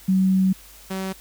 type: tone pair in turn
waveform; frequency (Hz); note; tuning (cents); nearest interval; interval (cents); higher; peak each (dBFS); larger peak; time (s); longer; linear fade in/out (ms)
sine / sawtooth; 188.9 / 190.21; F#3 / F#3; +36 / +48; unison; 12; second; -15 / -22; first; 0.08-0.53 / 0.9-1.13; first; 10
effects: added 50 Hz sine -50 dBFS peak until 1.2 s + white hiss -47 dBFS RMS until 1.2 s